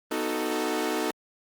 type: chord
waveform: sawtooth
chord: B dominant seventh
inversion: none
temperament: equal with one note detuned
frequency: 246.9 / 311.1 / 370 / 441.8 Hz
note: B3 / D#4 / F#4 / A4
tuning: 0 / 0 / 0 / +7 cents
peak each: -31 / -26 / -29 / -27 dBFS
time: 0.11-1.11 s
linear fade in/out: 5 ms
effects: Opus 32 kbps